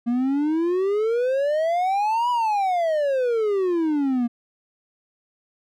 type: exponential two-way sweep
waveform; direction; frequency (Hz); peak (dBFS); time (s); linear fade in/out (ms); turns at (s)
triangle; up then down; 233.1 to 990 to 233.1; -17; 0.06-4.28; 20; 2.3
effects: none